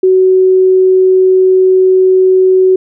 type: tone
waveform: sine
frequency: 374.1 Hz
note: F#4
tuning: 19 cents sharp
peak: -4 dBFS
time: 0.03-2.76 s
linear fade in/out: 5 ms
effects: none